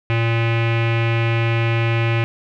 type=tone with low-pass filter; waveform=square; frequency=115.3 Hz; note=A#2; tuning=19 cents flat; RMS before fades=-18 dBFS; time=0.1-2.24 s; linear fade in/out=0 ms; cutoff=2500 Hz; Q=4.2; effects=none